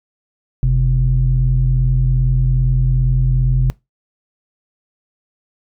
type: tone pair together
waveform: sine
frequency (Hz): 46.33 / 128.8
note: F#1 / C3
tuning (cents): +3 / -27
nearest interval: octave + tritone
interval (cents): 1770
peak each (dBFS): -13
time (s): 0.63-3.7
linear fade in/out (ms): 0
effects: noise-tail reverb RT60 0.2 s tail -23 dB re dry + tanh soft clip ceiling -5 dBFS